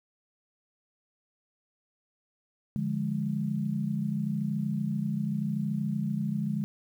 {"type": "chord", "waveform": "sine", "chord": "D diminished", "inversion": "none", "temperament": "equal", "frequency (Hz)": [146.83, 174.61, 207.7], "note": ["D3", "F3", "Ab3"], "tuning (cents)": [0, 0, 0], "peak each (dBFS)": [-32, -34, -30], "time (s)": [2.76, 6.64], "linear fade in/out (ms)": 0, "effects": ["10-bit"]}